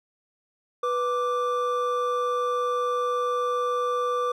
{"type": "tone pair together", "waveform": "triangle", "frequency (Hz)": [492.5, 1174.7], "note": ["B4", "D6"], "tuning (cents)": [-5, 0], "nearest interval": "octave + minor third", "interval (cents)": 1505, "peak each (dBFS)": -24, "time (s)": [0.83, 4.32], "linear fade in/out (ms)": 5, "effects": []}